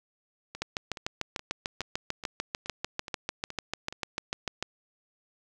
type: two click trains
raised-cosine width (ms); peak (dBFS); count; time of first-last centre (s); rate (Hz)
0.2; -22 / -13; 9 / 28; 0.55-3.926 / 0.62-4.626; 2.37 / 6.74
effects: none